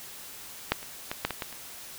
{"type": "clicks", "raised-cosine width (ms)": 0.3, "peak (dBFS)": [-6, -27, -15, -9, -15, -15, -26], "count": 7, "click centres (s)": [0.72, 0.829, 1.115, 1.25, 1.307, 1.422, 1.527], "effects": ["white hiss -44 dBFS RMS until 1.98 s"]}